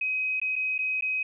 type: tone with dropouts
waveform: sine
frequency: 2527 Hz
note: D#7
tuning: 26 cents sharp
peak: -25 dBFS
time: 0.01-1.23 s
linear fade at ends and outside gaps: 5 ms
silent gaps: 0.4-0.415 / 0.557-0.561 / 0.781-0.788 / 1.01-1.022 s
effects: none